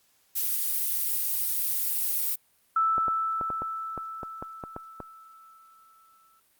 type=noise; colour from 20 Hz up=violet; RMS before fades=-27 dBFS; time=0.35-2.36 s; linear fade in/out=20 ms
type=tone with exponential decay; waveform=sine; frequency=1318.5 Hz; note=E6; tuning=in tune; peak=-20 dBFS; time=2.76-6.4 s; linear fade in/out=5 ms; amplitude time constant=790 ms
type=clicks; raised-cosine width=1 ms; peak=-21 dBFS; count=11; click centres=2.981 / 3.082 / 3.412 / 3.503 / 3.62 / 3.977 / 4.232 / 4.425 / 4.638 / 4.764 / 5.003 s
effects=white hiss -66 dBFS RMS until 6.59 s + Opus 48 kbps